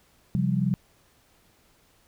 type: chord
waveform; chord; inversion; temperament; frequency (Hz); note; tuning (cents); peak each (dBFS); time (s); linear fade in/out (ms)
sine; C suspended fourth; none; equal with one note detuned; 133.33 / 174.61 / 196; C3 / F3 / G3; +33 / 0 / 0; -26; 0.35-0.74; 0
effects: pink hiss -62 dBFS RMS until 2.07 s